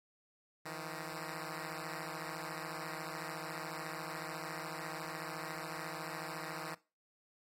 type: beating tone pair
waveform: 5% pulse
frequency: 157.1 / 171.1 Hz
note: D#3 / F3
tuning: +17 / -35 cents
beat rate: 14 Hz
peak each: -32 / -35 dBFS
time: 0.65-6.75 s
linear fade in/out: 10 ms
effects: noise-tail reverb RT60 0.3 s tail -19 dB re dry + AAC 48 kbps